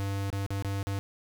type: tone with dropouts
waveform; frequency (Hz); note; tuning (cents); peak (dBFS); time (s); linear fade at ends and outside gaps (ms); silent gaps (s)
square; 98.8; G2; +14; -30; 0-0.99; 0; 0.302-0.328 / 0.464-0.505 / 0.624-0.647 / 0.829-0.87
effects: none